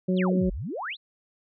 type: harmonic tone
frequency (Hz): 184.4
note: F#3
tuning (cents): -6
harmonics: 1 / 2 / 3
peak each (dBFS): -22 / -28 / -32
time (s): 0.08-0.5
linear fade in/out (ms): 10
type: exponential two-way sweep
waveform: sine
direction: down then up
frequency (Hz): 4435 to 36.71 to 4299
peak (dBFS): -30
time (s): 0.16-0.97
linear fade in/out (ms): 50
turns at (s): 0.5
effects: none